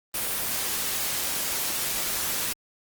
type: noise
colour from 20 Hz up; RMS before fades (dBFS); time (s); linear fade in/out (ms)
white; -28; 0.14-2.53; 5
effects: Opus 32 kbps